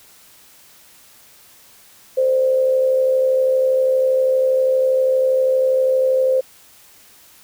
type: tone with amplitude modulation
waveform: sine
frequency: 520 Hz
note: C5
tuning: 11 cents flat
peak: -11 dBFS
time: 2.17-6.41 s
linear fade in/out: 10 ms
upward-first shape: sine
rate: 72.5 Hz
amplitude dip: 45%
effects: white hiss -48 dBFS RMS until 7.43 s